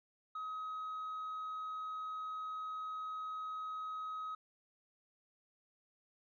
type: tone with tanh clipping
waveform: triangle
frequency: 1268 Hz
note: D#6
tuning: 32 cents sharp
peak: -40 dBFS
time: 0.35-4.35 s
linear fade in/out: 5 ms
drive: 6 dB
effects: none